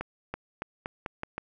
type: accelerating click train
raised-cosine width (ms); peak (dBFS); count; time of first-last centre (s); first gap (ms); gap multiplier
0.5; -18; 7; 0.01-1.38; 330; 0.85
effects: none